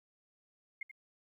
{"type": "tone with echo", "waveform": "sine", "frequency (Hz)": 2131, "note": "C7", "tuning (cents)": 31, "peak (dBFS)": -37, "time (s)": [0.81, 0.83], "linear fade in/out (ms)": 5, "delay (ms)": 84, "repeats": 1, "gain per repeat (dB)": -10, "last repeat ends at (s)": 0.914, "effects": ["13-bit"]}